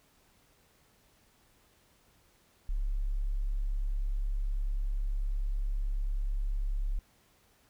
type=tone; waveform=sine; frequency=34.65 Hz; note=C#1; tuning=in tune; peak=-28 dBFS; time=2.69-6.99 s; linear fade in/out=0 ms; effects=pink hiss -66 dBFS RMS until 7.69 s